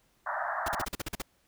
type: band-pass noise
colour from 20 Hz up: pink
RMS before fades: -33 dBFS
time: 0.26-0.85 s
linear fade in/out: 10 ms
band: 620 to 1800 Hz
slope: 96 dB/octave
type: noise bursts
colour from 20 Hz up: pink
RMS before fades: -34 dBFS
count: 9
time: 0.66-1.22 s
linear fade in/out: 5 ms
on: 24 ms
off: 43 ms
effects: pink hiss -69 dBFS RMS until 1.47 s